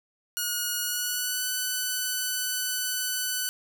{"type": "tone with pitch glide", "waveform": "5% pulse", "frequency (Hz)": [1446, 1497.9], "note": ["F#6", "F#6"], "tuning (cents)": [-40, 21], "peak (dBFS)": -16, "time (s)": [0.37, 3.49], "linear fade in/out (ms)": 0, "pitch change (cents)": 61, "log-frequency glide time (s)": [0.81, 1.45], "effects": []}